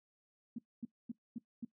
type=tone bursts; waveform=sine; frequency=233.1 Hz; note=A#3; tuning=in tune; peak=-38 dBFS; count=5; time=0.56-1.65 s; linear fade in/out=5 ms; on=26 ms; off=240 ms; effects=noise-tail reverb RT60 0.1 s tail -18 dB re dry